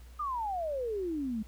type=exponential sweep; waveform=sine; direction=down; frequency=1244.5 to 207.7 Hz; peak=-31 dBFS; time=0.19-1.43 s; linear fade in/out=10 ms; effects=added 60 Hz sine -48 dBFS peak until 1.47 s + pink hiss -61 dBFS RMS until 1.47 s